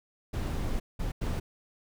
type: noise bursts at uneven times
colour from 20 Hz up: brown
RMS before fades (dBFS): -31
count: 3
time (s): 0.33-0.8 / 0.99-1.12 / 1.21-1.4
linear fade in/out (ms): 10
effects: none